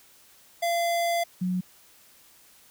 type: tone pair in turn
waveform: square / sine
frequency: 684 / 182.53 Hz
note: F5 / F#3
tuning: -36 / -23 cents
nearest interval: octave + major seventh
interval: 2287 cents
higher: first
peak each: -24 dBFS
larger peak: neither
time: 0.62-1.24 / 1.41-1.61 s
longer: first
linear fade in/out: 10 ms
effects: white hiss -56 dBFS RMS until 2.7 s